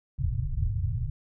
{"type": "low-pass noise", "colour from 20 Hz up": "white", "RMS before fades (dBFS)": -28, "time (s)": [0.18, 1.1], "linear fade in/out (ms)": 10, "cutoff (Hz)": 140, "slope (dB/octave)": 96, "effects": []}